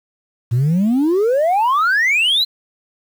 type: exponential sweep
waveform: sine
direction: up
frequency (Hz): 112.2 to 4156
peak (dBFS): -10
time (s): 0.51-2.45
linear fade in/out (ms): 20
effects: tanh soft clip ceiling -11 dBFS + 7-bit